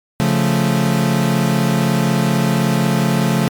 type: chord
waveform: 40% pulse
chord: Db augmented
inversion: none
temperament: equal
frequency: 138.59 / 174.61 / 220 Hz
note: Db3 / F3 / A3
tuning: 0 / 0 / 0 cents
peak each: -17 dBFS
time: 0.2-3.48 s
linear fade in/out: 0 ms
effects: MP3 96 kbps